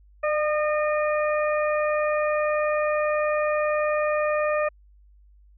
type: harmonic tone with a mistuned harmonic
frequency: 610 Hz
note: D#5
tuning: 34 cents flat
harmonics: 1 / 2 / 3 / 4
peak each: -22 / -28 / -32 / -34 dBFS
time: 0.23-4.69 s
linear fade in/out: 10 ms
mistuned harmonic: 1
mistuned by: -24 cents
effects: added 50 Hz sine -51 dBFS peak until 5.57 s

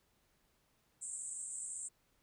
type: band-pass noise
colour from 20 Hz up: pink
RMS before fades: -44 dBFS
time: 1.01-1.89 s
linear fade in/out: 20 ms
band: 7600 to 8700 Hz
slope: 96 dB/octave
effects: pink hiss -75 dBFS RMS until 2.22 s

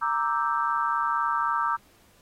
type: chord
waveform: sine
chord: E half-diminished seventh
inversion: second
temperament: equal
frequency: 932.3 / 1174.7 / 1318.5 / 1568 Hz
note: Bb5 / D6 / E6 / G6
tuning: 0 / 0 / 0 / 0 cents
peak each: -28 / -27 / -28 / -33 dBFS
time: 0.01-1.77 s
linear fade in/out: 20 ms
effects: pink hiss -60 dBFS RMS until 2.21 s + AAC 48 kbps

